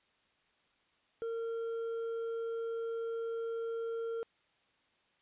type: tone with hard clipping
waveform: sine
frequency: 458.2 Hz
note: A#4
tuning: 30 cents flat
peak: -36 dBFS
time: 1.22-4.23 s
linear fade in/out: 0 ms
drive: 4 dB
effects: white hiss -72 dBFS RMS until 5.21 s + resampled to 8000 Hz